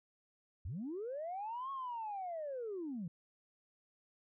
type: linear two-way sweep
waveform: sine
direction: up then down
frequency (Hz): 65.41 to 1105 to 156.1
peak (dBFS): -38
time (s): 0.65-3.08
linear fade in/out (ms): 5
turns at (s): 1.71
effects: tanh soft clip ceiling -35 dBFS